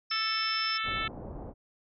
sine tone, 5274 Hz, E8, in tune, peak -31 dBFS, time 0.1-0.78 s, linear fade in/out 10 ms
harmonic tone, 440.7 Hz, A4, 3 cents sharp, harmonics 3 / 4 / 5 / 6 / 7 / 8 / 9, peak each -33 / -38 / -37 / -39 / -40 / -39 / -45 dBFS, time 0.11-1.08 s, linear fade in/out 5 ms
pink low-pass noise, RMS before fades -41 dBFS, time 0.83-1.54 s, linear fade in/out 50 ms, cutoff 850 Hz, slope 24 dB/octave
effects none

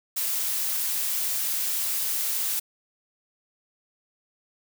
blue noise, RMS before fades -27 dBFS, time 0.16-2.6 s, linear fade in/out 10 ms, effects none

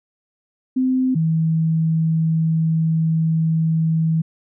sine tone pair in turn, 258.2 / 161.27 Hz, C4 / E3, -23 / -38 cents, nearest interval minor sixth, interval 815 cents, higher first, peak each -15 dBFS, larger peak neither, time 0.76-1.15 / 1.15-4.22 s, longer second, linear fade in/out 10 ms, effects none

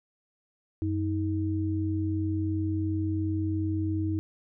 sine tone pair together, 94.3 / 317.2 Hz, F#2 / D#4, +33 / +33 cents, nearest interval octave + major sixth, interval 2100 cents, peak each -28 / -29 dBFS, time 0.82-4.19 s, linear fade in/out 0 ms, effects none

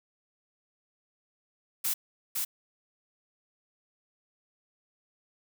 blue noise with echo, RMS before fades -29 dBFS, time 1.84-1.94 s, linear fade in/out 10 ms, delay 510 ms, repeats 1, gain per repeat -2 dB, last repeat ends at 2.45 s, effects none

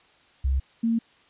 sine tone pair in turn, 66.7 / 228.9 Hz, C2 / A#3, +34 / -31 cents, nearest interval octave + major sixth, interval 2135 cents, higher second, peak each -20 dBFS, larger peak neither, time 0.44-0.6 / 0.83-0.99 s, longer neither, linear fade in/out 10 ms, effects white hiss -58 dBFS RMS until 1.29 s + resampled to 8000 Hz

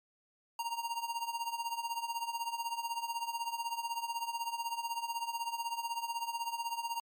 square tone with tremolo, 932.3 Hz, A#5, in tune, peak -32 dBFS, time 0.59-7 s, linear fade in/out 2 ms, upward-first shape triangle, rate 16 Hz, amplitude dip 85%, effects MP3 96 kbps

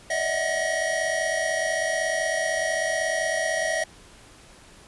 square tone cluster, 588 / 613 / 649 / 740 / 1897 Hz, D5 / D#5 / E5 / F#5 / A#6, +2 / -26 / -27 / 0 / +30 cents, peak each -35 / -34 / -28 / -34 / -28 dBFS, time 0.1-3.84 s, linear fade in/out 5 ms, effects pink hiss -50 dBFS RMS until 4.87 s + resampled to 24000 Hz

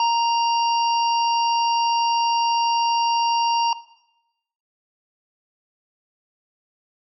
harmonic tone, 932.3 Hz, A#5, in tune, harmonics 1 / 3 / 5 / 6, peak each -17 / -27 / -31 / -33 dBFS, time 0-3.73 s, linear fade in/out 2 ms, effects noise-tail reverb RT60 0.9 s tail -17 dB re dry

